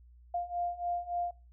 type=beating tone pair; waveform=sine; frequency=698.5 / 702 Hz; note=F5 / F5; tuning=0 / +9 cents; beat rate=3.5 Hz; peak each=-36 / -34 dBFS; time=0.34-1.31 s; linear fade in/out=5 ms; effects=noise-tail reverb RT60 0.3 s tail -22 dB re dry + added 60 Hz sine -54 dBFS peak until 1.52 s